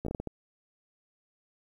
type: slowing click train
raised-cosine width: 2 ms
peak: -21 dBFS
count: 7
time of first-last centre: 0.05-0.273 s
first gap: 14 ms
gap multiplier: 1.39
effects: 10-bit